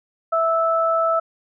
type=tone pair together; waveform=sine; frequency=657.3 / 1313 Hz; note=E5 / E6; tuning=-5 / -7 cents; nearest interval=octave; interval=1198 cents; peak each=-19 dBFS; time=0.32-1.2 s; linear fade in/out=10 ms; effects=none